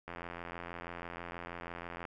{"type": "click train", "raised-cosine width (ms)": 0.5, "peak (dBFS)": -27, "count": 171, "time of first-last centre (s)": [0.08, 2.052], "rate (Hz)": 86.2, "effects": []}